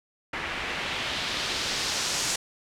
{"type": "noise with low-pass filter sweep", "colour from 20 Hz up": "white", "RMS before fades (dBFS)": -30, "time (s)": [0.33, 2.36], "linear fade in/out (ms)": 5, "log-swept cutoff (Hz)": [2000, 7000], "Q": 1.4, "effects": []}